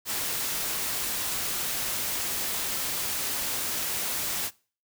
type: noise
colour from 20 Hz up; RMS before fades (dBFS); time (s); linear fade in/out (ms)
white; -30; 0.05-4.51; 50
effects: noise-tail reverb RT60 0.4 s tail -23 dB re dry